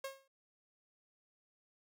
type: tone with exponential decay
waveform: sawtooth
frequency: 541 Hz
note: C#5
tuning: 42 cents flat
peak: -34 dBFS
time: 0.04-0.28 s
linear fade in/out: 5 ms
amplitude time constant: 51 ms
effects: none